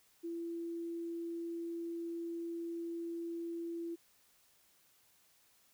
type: tone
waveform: sine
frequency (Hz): 337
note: E4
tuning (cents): +38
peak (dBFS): -38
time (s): 0.23-3.96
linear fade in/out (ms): 20
effects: white hiss -69 dBFS RMS until 5.73 s